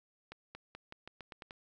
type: accelerating click train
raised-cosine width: 0.3 ms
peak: -30 dBFS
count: 9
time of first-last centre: 0.32-1.509 s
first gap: 230 ms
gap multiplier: 0.87
effects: none